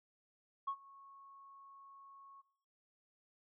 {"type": "tone with ADSR envelope", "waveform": "sine", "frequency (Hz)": 1100, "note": "C#6", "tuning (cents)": -14, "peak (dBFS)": -33, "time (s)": [0.67, 2.42], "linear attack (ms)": 11, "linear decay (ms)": 70, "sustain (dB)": -22, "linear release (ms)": 19, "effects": ["noise-tail reverb RT60 0.6 s tail -21 dB re dry", "tanh soft clip ceiling -31 dBFS"]}